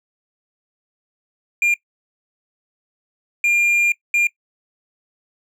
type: tone bursts at uneven times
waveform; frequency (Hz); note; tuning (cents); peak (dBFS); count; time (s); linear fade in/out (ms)
triangle; 2400; D7; +37; -12; 3; 1.62-1.74 / 3.44-3.92 / 4.14-4.27; 2
effects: noise-tail reverb RT60 0.1 s tail -20 dB re dry